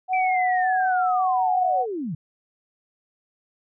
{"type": "tone with vibrato", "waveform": "sine", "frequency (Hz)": 740, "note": "F#5", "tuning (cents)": 0, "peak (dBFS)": -19, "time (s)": [0.08, 1.86], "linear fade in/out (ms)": 50, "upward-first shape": "square", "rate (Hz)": 1.8, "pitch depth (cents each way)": 11}
{"type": "linear sweep", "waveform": "sine", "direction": "down", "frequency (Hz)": [2349, 135], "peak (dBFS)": -26, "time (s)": [0.13, 2.15], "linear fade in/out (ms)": 5}
{"effects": []}